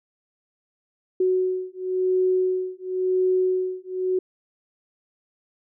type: beating tone pair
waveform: sine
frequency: 370 / 370.95 Hz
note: F#4 / F#4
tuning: 0 / +4 cents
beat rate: 0.95 Hz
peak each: -23 / -23 dBFS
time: 1.2-4.19 s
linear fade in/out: 5 ms
effects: none